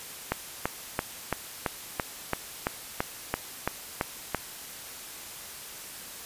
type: click train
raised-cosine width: 0.5 ms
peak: -10 dBFS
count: 13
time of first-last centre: 0.32-4.347 s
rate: 2.98 Hz
effects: white hiss -42 dBFS RMS until 6.25 s + resampled to 32000 Hz